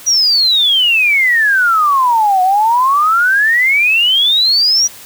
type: exponential two-way sweep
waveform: sine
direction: down then up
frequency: 5870 to 726 to 5870 Hz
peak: -8 dBFS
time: 0.06-4.88 s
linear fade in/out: 20 ms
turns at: 2.42 s
effects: white hiss -35 dBFS RMS until 5.05 s